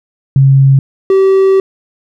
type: tone pair in turn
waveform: sine / triangle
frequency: 135.9 / 385.1 Hz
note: C#3 / G4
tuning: -34 / -31 cents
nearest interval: octave + tritone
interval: 1803 cents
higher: second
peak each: -3 dBFS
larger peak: neither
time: 0.36-0.79 / 1.1-1.6 s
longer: second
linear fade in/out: 2 ms
effects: none